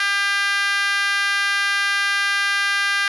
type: tone with high-pass filter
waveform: 5% pulse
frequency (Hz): 400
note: G4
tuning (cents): +35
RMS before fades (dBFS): -20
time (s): 0-3.08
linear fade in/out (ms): 2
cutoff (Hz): 1500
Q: 4
effects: resampled to 24000 Hz + 8-bit